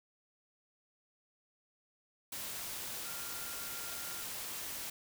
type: tone in noise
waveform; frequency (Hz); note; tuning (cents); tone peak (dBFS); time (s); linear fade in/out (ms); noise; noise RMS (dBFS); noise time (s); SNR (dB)
sine; 1396.9; F6; 0; -51; 3.05-4.23; 5; white; -42; 2.32-4.9; -12
effects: none